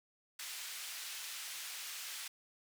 pink band-pass noise, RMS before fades -45 dBFS, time 0.39-2.28 s, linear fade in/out 5 ms, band 2200 to 15000 Hz, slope 12 dB/octave, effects none

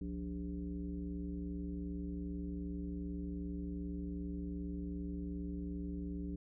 sine tone with frequency modulation, 179.3 Hz, F3, 46 cents sharp, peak -38 dBFS, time 0.01-6.36 s, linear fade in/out 5 ms, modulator 112 Hz, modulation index 1.3, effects none

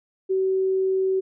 sine tone, 380 Hz, F#4, 46 cents sharp, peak -19 dBFS, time 0.29-1.21 s, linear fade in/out 20 ms, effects none

